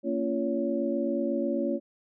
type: tone cluster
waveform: sine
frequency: 229.8 / 277.9 / 343.9 / 562 Hz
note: A#3 / C#4 / F4 / C#5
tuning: -25 / +4 / -27 / +24 cents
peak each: -31 dBFS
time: 0.03-1.8 s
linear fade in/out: 50 ms
effects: none